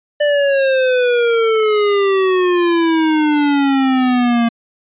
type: exponential sweep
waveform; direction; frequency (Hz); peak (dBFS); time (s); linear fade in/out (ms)
square; down; 594 to 230.7; -12; 0.2-4.49; 10
effects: resampled to 8000 Hz